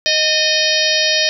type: harmonic tone with a mistuned harmonic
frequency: 622.3 Hz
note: D#5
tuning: in tune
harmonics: 1 / 3 / 4 / 5 / 6 / 7 / 8 / 9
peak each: -21 / -21 / -21 / -21 / -21 / -21 / -21 / -21 dBFS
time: 0.06-1.29 s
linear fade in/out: 0 ms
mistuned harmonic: 3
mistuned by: -43 cents
effects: none